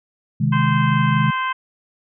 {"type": "chord", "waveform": "sine", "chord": "Ab major", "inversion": "first", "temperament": "equal", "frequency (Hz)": [130.81, 155.56, 207.7], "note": ["C3", "Eb3", "Ab3"], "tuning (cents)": [0, 0, 0], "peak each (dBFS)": [-19, -19, -21], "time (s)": [0.4, 1.31], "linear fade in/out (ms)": 10}
{"type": "harmonic tone", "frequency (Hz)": 519, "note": "C5", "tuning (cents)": -14, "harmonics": [2, 3, 4, 5, 6], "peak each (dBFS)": [-21, -26, -30, -33, -34], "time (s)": [0.52, 1.53], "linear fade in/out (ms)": 10}
{"effects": []}